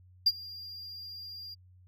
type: tone with ADSR envelope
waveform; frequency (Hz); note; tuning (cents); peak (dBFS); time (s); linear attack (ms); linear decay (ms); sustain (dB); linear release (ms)
triangle; 4795; D8; +35; -16; 0.26-1.55; 10; 42; -24; 17
effects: tanh soft clip ceiling -14 dBFS + added 91 Hz sine -55 dBFS peak until 1.87 s